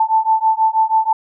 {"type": "beating tone pair", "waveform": "sine", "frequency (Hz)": [880, 886.2], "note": ["A5", "A5"], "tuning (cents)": [0, 12], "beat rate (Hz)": 6.2, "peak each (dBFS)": -15, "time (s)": [0, 1.13], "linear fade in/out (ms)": 5, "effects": []}